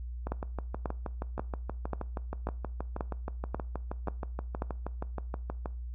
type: two click trains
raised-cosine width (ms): 1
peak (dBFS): -21 / -18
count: 35 / 9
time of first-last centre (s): 0.27-5.658 / 0.32-4.621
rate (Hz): 6.31 / 1.86
effects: noise-tail reverb RT60 0.4 s tail -20 dB re dry + added 60 Hz sine -36 dBFS peak until 5.94 s